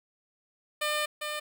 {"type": "tone pair in turn", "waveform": "10% pulse", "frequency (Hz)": [601, 601], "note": ["D5", "D5"], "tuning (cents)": [40, 40], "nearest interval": "unison", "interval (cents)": 0, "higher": "neither", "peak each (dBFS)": [-19, -24], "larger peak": "first", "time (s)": [[0.81, 1.06], [1.21, 1.4]], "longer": "first", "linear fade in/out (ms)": 10, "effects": []}